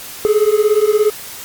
triangle beating tone pair, 415.3 / 432.3 Hz, G#4 / A4, 0 / -31 cents, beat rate 17 Hz, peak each -11 dBFS, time 0.25-1.1 s, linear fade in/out 0 ms, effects white hiss -31 dBFS RMS until 1.44 s + MP3 96 kbps

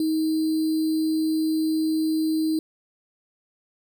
sine tone with sample-and-hold, 315.7 Hz, D#4, 25 cents sharp, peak -20 dBFS, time 0-2.59 s, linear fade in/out 2 ms, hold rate 4410 Hz, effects none

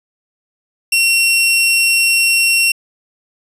sawtooth tone, 2730 Hz, F7, 40 cents flat, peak -7 dBFS, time 0.92-2.72 s, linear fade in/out 5 ms, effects resampled to 32000 Hz + 8-bit

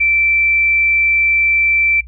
sine tone, 2336 Hz, D7, 10 cents flat, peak -11 dBFS, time 0-2.01 s, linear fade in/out 10 ms, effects noise-tail reverb RT60 0.1 s tail -21 dB re dry + added 60 Hz sine -32 dBFS peak until 2.07 s

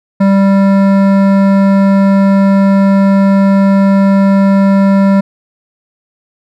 sine tone with hard clipping, 196 Hz, G3, in tune, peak -7 dBFS, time 0.2-5.21 s, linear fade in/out 10 ms, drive 14 dB, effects none

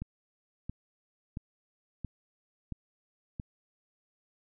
click train, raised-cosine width 5 ms, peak -24 dBFS, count 6, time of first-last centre 0.02-3.398 s, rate 1.48 Hz, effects none

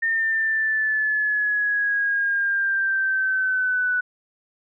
sine exponential sweep, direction down, 1822 to 1482 Hz, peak -19 dBFS, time 0.02-4.01 s, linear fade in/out 10 ms, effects none

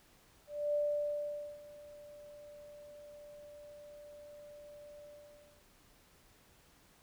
sine tone with ADSR envelope, 588 Hz, D5, 2 cents sharp, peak -29 dBFS, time 0.47-5.65 s, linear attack 270 ms, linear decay 840 ms, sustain -21 dB, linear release 620 ms, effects pink hiss -65 dBFS RMS until 7.02 s

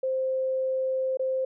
sine tone with dropouts, 523.3 Hz, C5, in tune, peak -24 dBFS, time 0.03-1.45 s, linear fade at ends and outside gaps 5 ms, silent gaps 1.172-1.194 s, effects none

